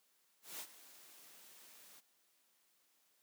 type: noise with ADSR envelope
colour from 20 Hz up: white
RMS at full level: -45 dBFS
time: 0.42-2.01 s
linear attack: 180 ms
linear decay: 62 ms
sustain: -15 dB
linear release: 22 ms
effects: white hiss -75 dBFS RMS until 3.22 s + high-pass 200 Hz 12 dB/octave